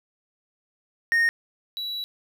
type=tone pair in turn; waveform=triangle; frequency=1850 / 3920 Hz; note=A#6 / B7; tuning=-14 / -14 cents; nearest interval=octave + minor second; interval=1300 cents; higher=second; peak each=-16 / -27 dBFS; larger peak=first; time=1.12-1.29 / 1.77-2.04 s; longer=second; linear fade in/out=0 ms; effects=none